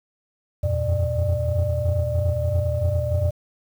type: tone cluster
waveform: sine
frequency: 81.4 / 88.6 / 91.7 / 118.7 / 596 Hz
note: E2 / F2 / F#2 / A#2 / D5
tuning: -21 / +25 / -15 / +32 / +25 cents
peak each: -25 dBFS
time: 0.63-3.31 s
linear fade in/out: 10 ms
effects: tanh soft clip ceiling -12 dBFS + 8-bit